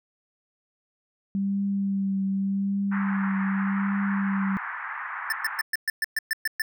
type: tone with vibrato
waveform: sine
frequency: 196.3 Hz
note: G3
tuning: 3 cents sharp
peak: -23 dBFS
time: 1.35-4.57 s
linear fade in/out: 0 ms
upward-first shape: triangle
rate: 0.85 Hz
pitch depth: 25 cents each way
type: band-pass noise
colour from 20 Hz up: white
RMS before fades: -34 dBFS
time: 2.91-5.62 s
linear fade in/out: 20 ms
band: 890 to 1900 Hz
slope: 48 dB/octave
type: tone bursts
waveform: square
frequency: 1767 Hz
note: A6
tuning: 7 cents sharp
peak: -23 dBFS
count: 10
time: 5.3-6.62 s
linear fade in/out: 2 ms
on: 24 ms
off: 120 ms
effects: none